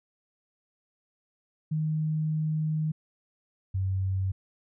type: tone pair in turn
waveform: sine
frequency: 155.56 / 95.19 Hz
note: D#3 / F#2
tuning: 0 / +50 cents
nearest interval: major sixth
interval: 850 cents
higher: first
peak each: -25 dBFS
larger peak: neither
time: 1.71-2.92 / 3.74-4.32 s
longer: first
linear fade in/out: 10 ms
effects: none